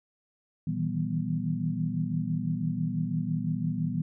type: tone cluster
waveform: sine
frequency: 117.5 / 156.8 / 162.8 / 192.7 / 243.1 Hz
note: A#2 / D#3 / E3 / G3 / B3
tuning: +14 / +14 / -21 / -29 / -27 cents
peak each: -36 / -33 / -31 / -34 / -34 dBFS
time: 0.67-4.02 s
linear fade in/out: 5 ms
effects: none